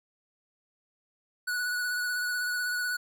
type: tone with vibrato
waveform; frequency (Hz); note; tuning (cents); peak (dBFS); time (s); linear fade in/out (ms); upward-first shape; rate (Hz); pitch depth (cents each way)
square; 1472; F#6; -9; -29; 1.47-2.97; 10; sine; 16; 22
effects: 11-bit